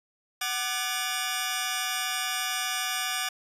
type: tone cluster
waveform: 15% pulse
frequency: 748 / 1197 / 1715 / 2860 Hz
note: F#5 / D6 / A6 / F7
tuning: +19 / +33 / -45 / +41 cents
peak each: -27 dBFS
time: 0.41-3.29 s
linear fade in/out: 5 ms
effects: resampled to 32000 Hz